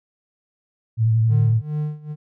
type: tone with vibrato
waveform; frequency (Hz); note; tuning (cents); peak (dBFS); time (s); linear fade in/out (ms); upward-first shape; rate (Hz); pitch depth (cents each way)
sine; 112.2; A2; +34; -14; 0.97-1.62; 50; sine; 11; 35
type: tone with tremolo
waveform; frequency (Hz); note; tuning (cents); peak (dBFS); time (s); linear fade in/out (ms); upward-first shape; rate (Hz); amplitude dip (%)
triangle; 150.9; D3; +47; -18; 1.28-2.16; 50; sine; 2.4; 90
effects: none